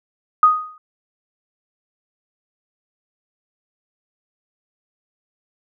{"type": "tone with exponential decay", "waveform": "sine", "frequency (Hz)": 1244.5, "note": "D#6", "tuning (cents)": 0, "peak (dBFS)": -5, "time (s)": [0.43, 0.78], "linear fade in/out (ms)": 2, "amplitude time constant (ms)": 75, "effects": []}